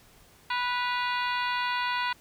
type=harmonic tone with a mistuned harmonic; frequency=491.6 Hz; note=B4; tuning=8 cents flat; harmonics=2 / 3 / 4 / 5 / 6 / 7 / 8 / 9; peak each=-29 / -33 / -35 / -37 / -39 / -40 / -41 / -42 dBFS; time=0.5-2.13 s; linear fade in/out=5 ms; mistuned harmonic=6; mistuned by=-82 cents; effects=pink hiss -57 dBFS RMS until 2.2 s